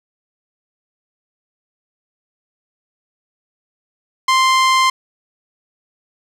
sawtooth tone, 1046.5 Hz, C6, in tune, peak -7 dBFS, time 4.28-4.9 s, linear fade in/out 5 ms, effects low-pass 7000 Hz 12 dB/octave + 7-bit

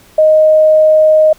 sine tone, 622.3 Hz, D#5, in tune, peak -4 dBFS, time 0.18-1.33 s, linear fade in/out 5 ms, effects pink hiss -44 dBFS RMS until 1.38 s

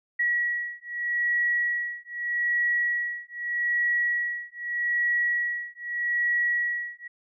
sine beating tone pair, 1921 / 1921.81 Hz, B6 / B6, -48 / -48 cents, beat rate 0.81 Hz, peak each -27 dBFS, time 0.19-7.08 s, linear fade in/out 10 ms, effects none

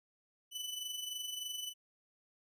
sawtooth tone with amplitude modulation, 2989 Hz, F#7, 17 cents sharp, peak -34 dBFS, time 0.51-1.74 s, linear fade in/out 50 ms, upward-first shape sine, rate 23.3 Hz, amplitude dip 55%, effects none

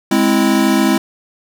square chord, Ab augmented, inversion none, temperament equal, 207.7 / 261.6 / 329.6 Hz, Ab3 / C4 / E4, 0 / 0 / 0 cents, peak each -16 dBFS, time 0.11-0.98 s, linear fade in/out 5 ms, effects none

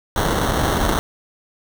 pink noise with sample-and-hold, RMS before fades -19 dBFS, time 0.16-0.99 s, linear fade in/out 0 ms, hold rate 2450 Hz, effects none

